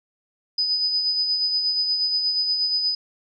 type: tone with tremolo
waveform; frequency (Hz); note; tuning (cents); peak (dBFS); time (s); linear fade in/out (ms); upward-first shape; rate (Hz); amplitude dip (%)
sine; 4993; D#8; +5; -18; 0.58-2.95; 5; sine; 8.4; 40
effects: none